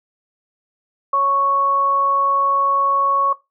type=tone pair together; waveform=sine; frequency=554 / 1108 Hz; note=C#5 / C#6; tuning=-1 / -1 cents; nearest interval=octave; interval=1200 cents; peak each=-26 / -14 dBFS; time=1.13-3.33 s; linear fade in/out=5 ms; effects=noise-tail reverb RT60 0.2 s tail -17 dB re dry